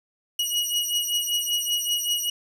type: beating tone pair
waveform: sawtooth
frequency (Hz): 2900 / 2905.2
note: F#7 / F#7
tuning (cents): -35 / -32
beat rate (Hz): 5.2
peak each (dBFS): -23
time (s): 0.39-2.3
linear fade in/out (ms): 5
effects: none